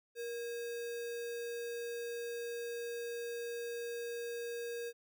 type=tone with sample-and-hold; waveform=sine; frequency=471.5 Hz; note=A#4; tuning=20 cents sharp; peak=-38 dBFS; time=0.15-4.93 s; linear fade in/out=50 ms; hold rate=2100 Hz; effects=none